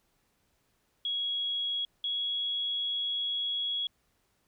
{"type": "tone pair in turn", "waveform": "sine", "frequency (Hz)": [3322, 3336], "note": ["G#7", "G#7"], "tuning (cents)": [0, 7], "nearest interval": "unison", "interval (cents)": 7, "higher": "second", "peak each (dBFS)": [-29, -29], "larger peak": "neither", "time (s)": [[1.05, 1.85], [2.04, 3.87]], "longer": "second", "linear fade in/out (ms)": 2, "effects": ["pink hiss -73 dBFS RMS until 4.47 s"]}